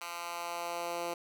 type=tone with high-pass filter sweep; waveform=10% pulse; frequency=172 Hz; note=F3; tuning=26 cents flat; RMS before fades=-38 dBFS; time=0.01-1.14 s; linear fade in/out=5 ms; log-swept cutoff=1300 to 410 Hz; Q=1.2; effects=none